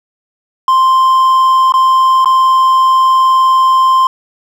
triangle tone with dropouts, 1046.5 Hz, C6, in tune, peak -4 dBFS, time 0.68-4.07 s, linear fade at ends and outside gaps 2 ms, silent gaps 1.722-1.739 / 2.246-2.257 s, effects none

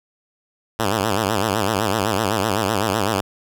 5% pulse tone with vibrato, 103.83 Hz, G#2, in tune, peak -7 dBFS, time 0.79-3.21 s, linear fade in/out 5 ms, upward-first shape sine, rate 7.9 Hz, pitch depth 170 cents each way, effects none

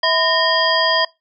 sine tone cluster, 648 / 1008 / 1840 / 3230 / 4867 Hz, E5 / B5 / A#6 / G#7 / D#8, -30 / +35 / -23 / -49 / -39 cents, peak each -20 dBFS, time 0.03-1.05 s, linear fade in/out 5 ms, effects noise-tail reverb RT60 0.2 s tail -21 dB re dry

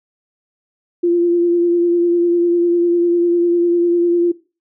sine tone with vibrato, 345.7 Hz, F4, 18 cents flat, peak -11 dBFS, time 1.03-4.32 s, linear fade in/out 10 ms, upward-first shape sine, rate 10 Hz, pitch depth 22 cents each way, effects noise-tail reverb RT60 0.3 s tail -18 dB re dry

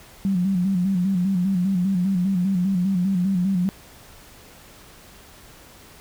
sine tone with vibrato, 186.4 Hz, F#3, 13 cents sharp, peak -18 dBFS, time 0.25-3.69 s, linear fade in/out 0 ms, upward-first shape square, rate 5 Hz, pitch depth 78 cents each way, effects pink hiss -47 dBFS RMS until 6 s

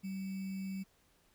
sine tone with sample-and-hold, 191.9 Hz, G3, 37 cents flat, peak -37 dBFS, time 0.03-0.84 s, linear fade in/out 20 ms, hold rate 2450 Hz, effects pink hiss -70 dBFS RMS until 1.34 s

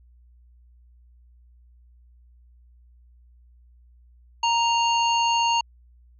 harmonic tone with a mistuned harmonic, 932.3 Hz, A#5, in tune, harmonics 1 / 3 / 5 / 7, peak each -20 / -25 / -31 / -34 dBFS, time 4.43-5.61 s, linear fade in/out 5 ms, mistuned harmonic 5, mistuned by -97 cents, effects added 60 Hz sine -51 dBFS peak until 6.19 s

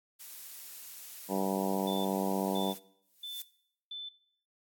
blue noise, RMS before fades -46 dBFS, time 0.19-2.79 s, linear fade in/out 20 ms
harmonic tone, 96.6 Hz, G2, 25 cents flat, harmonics 2 / 3 / 4 / 5 / 6 / 7 / 8 / 9 / 10, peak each -34 / -36 / -37 / -38 / -39 / -39 / -40 / -41 / -41 dBFS, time 1.28-2.75 s, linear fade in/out 50 ms
sine tone bursts, 3520 Hz, A7, in tune, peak -38 dBFS, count 4, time 1.87-4.09 s, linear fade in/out 5 ms, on 180 ms, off 500 ms
violet noise with exponential growth, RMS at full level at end -38 dBFS, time 3.02-3.42 s, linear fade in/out 2 ms, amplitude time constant 86 ms
effects noise-tail reverb RT60 0.7 s tail -20 dB re dry + AAC 64 kbps

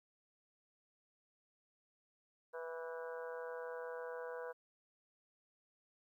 harmonic tone with a mistuned harmonic, 164.2 Hz, E3, 6 cents flat, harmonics 3 / 4 / 5 / 6 / 7 / 8 / 9 / 10, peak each -44 / -52 / -59 / -52 / -58 / -61 / -53 / -58 dBFS, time 2.53-4.53 s, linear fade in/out 20 ms, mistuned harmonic 10, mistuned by -39 cents, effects 13-bit

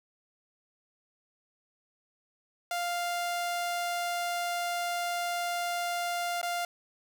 sawtooth tone with dropouts, 698.5 Hz, F5, in tune, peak -26 dBFS, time 2.71-6.65 s, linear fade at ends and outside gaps 2 ms, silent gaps 6.415-6.429 s, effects none

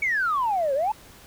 sine exponential two-way sweep, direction down then up, 2288 to 523.3 to 901 Hz, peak -20 dBFS, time 0.02-0.92 s, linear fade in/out 5 ms, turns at 0.74 s, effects tanh soft clip ceiling -16 dBFS + pink hiss -49 dBFS RMS until 1.26 s

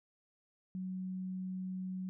sine tone, 186 Hz, F#3, 9 cents sharp, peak -37 dBFS, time 0.75-2.09 s, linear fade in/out 0 ms, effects none

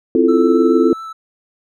sine chord, F major seventh, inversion second, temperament equal, 261.6 / 329.6 / 349.2 / 440 Hz, C4 / E4 / F4 / A4, 0 / 0 / 0 / 0 cents, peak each -15 dBFS, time 0.15-0.93 s, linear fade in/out 2 ms
triangle tone with vibrato, 1319 Hz, E6, 1 cent sharp, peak -25 dBFS, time 0.28-1.13 s, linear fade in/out 10 ms, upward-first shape sine, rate 7.1 Hz, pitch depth 11 cents each way
effects none

